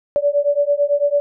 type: beating tone pair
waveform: sine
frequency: 572 / 581 Hz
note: D5 / D5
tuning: -46 / -19 cents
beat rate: 9 Hz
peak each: -17 dBFS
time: 0.16-1.2 s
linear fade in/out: 0 ms
effects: none